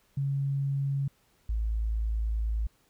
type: tone pair in turn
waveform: sine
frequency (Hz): 138.59 / 54.81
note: C#3 / A1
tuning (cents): 0 / -6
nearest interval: octave + major third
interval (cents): 1606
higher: first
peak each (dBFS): -26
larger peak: neither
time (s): 0.17-1.08 / 1.49-2.67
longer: second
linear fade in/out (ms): 5
effects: pink hiss -67 dBFS RMS until 2.89 s